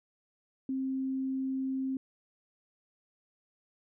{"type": "tone", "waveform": "sine", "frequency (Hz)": 264.8, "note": "C4", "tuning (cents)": 21, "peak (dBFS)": -30, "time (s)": [0.69, 1.97], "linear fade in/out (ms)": 2, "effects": []}